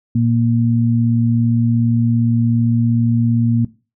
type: tone pair together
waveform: sine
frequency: 116.54 / 233.9 Hz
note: A#2 / A#3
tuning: 0 / +6 cents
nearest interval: octave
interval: 1206 cents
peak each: -15 / -15 dBFS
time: 0.15-3.65 s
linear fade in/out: 5 ms
effects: noise-tail reverb RT60 0.3 s tail -18 dB re dry